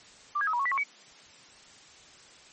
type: tone with pitch steps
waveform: sine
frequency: 1178 / 1642 / 1276 / 962 / 1106 / 1965 / 1095 / 2270 Hz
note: D6 / G#6 / D#6 / B5 / C#6 / B6 / C#6 / C#7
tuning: +5 / -20 / +43 / -46 / -4 / -9 / -22 / +41 cents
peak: -25 dBFS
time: 0.35-0.838 s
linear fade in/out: 10 ms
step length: 61 ms
effects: white hiss -53 dBFS RMS until 2.52 s + MP3 32 kbps